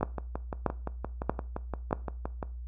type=two click trains; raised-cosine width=1 ms; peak=-19 / -11 dBFS; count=15 / 4; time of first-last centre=0.01-2.428 / 0.03-1.929 s; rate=5.79 / 1.58 Hz; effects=noise-tail reverb RT60 0.4 s tail -19 dB re dry + added 60 Hz sine -37 dBFS peak until 2.67 s